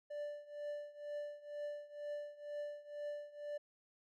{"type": "tone with tremolo", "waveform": "triangle", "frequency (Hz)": 587.3, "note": "D5", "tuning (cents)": 0, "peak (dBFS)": -37, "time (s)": [0.1, 3.58], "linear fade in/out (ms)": 10, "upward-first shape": "triangle", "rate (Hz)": 2.1, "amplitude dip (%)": 90, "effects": []}